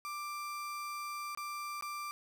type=tone with dropouts; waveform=35% pulse; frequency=1180 Hz; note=D6; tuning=8 cents sharp; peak=-37 dBFS; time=0.05-2.11 s; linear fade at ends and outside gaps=0 ms; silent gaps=1.349-1.374 / 1.81-1.824 s; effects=none